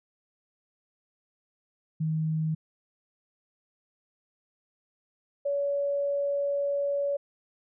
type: tone pair in turn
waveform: sine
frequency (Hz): 157.8 / 566.2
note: D#3 / C#5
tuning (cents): +25 / +37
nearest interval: octave + minor seventh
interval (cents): 2212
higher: second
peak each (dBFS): -25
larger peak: neither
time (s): 2-2.55 / 5.45-7.17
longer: second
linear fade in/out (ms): 10
effects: none